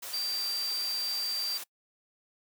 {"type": "tone in noise", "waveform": "sine", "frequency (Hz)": 4699, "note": "D8", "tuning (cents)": 0, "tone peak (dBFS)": -30, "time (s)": [0.13, 1.58], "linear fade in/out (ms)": 10, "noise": "white", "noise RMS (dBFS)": -40, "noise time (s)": [0.02, 1.64], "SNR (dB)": 7, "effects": ["noise-tail reverb RT60 0.1 s tail -24 dB re dry", "high-pass 400 Hz 12 dB/octave"]}